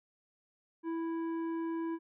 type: tone with tanh clipping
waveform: triangle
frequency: 329.7 Hz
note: E4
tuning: in tune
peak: -35 dBFS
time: 0.83-1.99 s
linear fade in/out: 50 ms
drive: 16 dB
effects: low-pass 2000 Hz 12 dB/octave